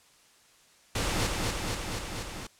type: noise with echo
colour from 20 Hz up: pink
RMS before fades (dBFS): -29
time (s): 0.95-1.27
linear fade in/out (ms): 5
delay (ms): 240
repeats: 5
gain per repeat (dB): -2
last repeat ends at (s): 2.47
effects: white hiss -60 dBFS RMS until 2.59 s + low-pass 9000 Hz 12 dB/octave